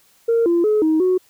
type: tone with pitch steps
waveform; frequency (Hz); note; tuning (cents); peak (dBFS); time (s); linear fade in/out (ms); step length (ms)
sine; 461.8 / 342.4 / 426.1 / 315.1 / 368.3; A#4 / F4 / G#4 / D#4 / F#4; -16 / -34 / +44 / +22 / -8; -12; 0.28-1.18; 10; 180
effects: tanh soft clip ceiling -10 dBFS + white hiss -56 dBFS RMS until 1.29 s